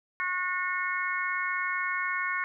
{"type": "harmonic tone", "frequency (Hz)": 363.7, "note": "F#4", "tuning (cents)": -30, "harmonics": [3, 4, 5, 6], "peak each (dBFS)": [-33, -33, -33, -33], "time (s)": [0.2, 2.44], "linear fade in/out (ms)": 0, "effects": []}